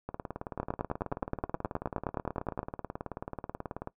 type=two click trains; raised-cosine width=1 ms; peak=-22 / -16 dBFS; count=71 / 20; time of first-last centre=0.09-3.874 / 0.6-2.592 s; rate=18.5 / 9.54 Hz; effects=noise-tail reverb RT60 0.1 s tail -19 dB re dry